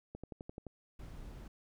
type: click train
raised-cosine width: 2 ms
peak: -31 dBFS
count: 7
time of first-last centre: 0.15-0.667 s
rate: 11.6 Hz
type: noise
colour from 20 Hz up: brown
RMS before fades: -48 dBFS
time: 0.99-1.48 s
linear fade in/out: 5 ms
effects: none